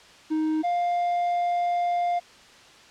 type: tone pair in turn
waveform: triangle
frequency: 312.6 / 701.8 Hz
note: D#4 / F5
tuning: +8 / +8 cents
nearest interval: octave + major second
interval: 1400 cents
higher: second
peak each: -20 / -20 dBFS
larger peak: neither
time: 0.3-0.63 / 0.63-2.2 s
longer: second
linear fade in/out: 20 ms
effects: white hiss -50 dBFS RMS until 2.9 s + low-pass 5000 Hz 12 dB/octave